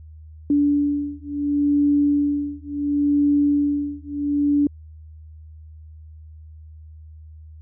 sine beating tone pair, 288.5 / 289.21 Hz, D4 / D4, -31 / -26 cents, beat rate 0.71 Hz, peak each -20 dBFS, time 0.5-4.67 s, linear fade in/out 2 ms, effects added 78 Hz sine -39 dBFS peak until 7.61 s

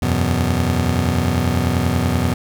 25% pulse chord, E suspended second, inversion none, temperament just, 82.41 / 92.71 / 123.61 Hz, E2 / F#2 / B2, 0 / +4 / +2 cents, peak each -17 dBFS, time 0.02-2.34 s, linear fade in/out 5 ms, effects none

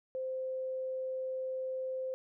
sine tone, 520 Hz, C5, 11 cents flat, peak -34 dBFS, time 0.15-2.14 s, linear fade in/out 0 ms, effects none

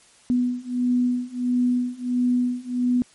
sine beating tone pair, 246.3 / 247.8 Hz, B3 / B3, -5 / +6 cents, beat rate 1.5 Hz, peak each -23 / -22 dBFS, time 0.3-3.02 s, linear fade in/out 0 ms, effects white hiss -54 dBFS RMS until 3.14 s + MP3 48 kbps

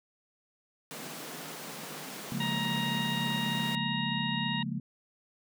pink high-pass noise, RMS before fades -42 dBFS, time 0.91-3.75 s, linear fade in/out 0 ms, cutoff 140 Hz, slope 96 dB/octave
sine chord, Bb minor seventh, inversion first, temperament just, 139.85 / 174.81 / 209.8 / 233.1 Hz, Db3 / F3 / Ab3 / Bb3, +16 / +2 / +18 / 0 cents, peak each -37 dBFS, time 2.32-4.8 s, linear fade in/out 2 ms
harmonic tone, 940 Hz, A#5, 14 cents sharp, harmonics 1 / 2 / 3 / 4, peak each -37 / -37 / -37 / -37 dBFS, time 2.4-4.63 s, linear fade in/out 5 ms
effects none

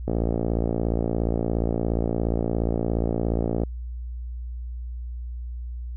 click train, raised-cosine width 2 ms, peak -11 dBFS, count 204, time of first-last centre 0.08-3.635 s, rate 57.1 Hz, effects added 60 Hz sine -30 dBFS peak until 5.96 s

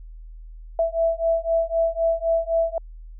sine beating tone pair, 659.3 / 663.2 Hz, E5 / E5, 0 / +10 cents, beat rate 3.9 Hz, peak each -22 dBFS, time 0.79-2.78 s, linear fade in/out 2 ms, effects added 40 Hz sine -37 dBFS peak until 3.19 s

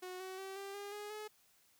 sawtooth tone with pitch steps, 366.6 / 375.8 / 385.3 / 395 / 404.9 / 415.1 / 425.5 Hz, F#4 / F#4 / G4 / G4 / G#4 / G#4 / G#4, -16 / +27 / -30 / +13 / -44 / -1 / +42 cents, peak -40 dBFS, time 0.02-1.28 s, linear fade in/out 10 ms, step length 180 ms, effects white hiss -70 dBFS RMS until 1.79 s

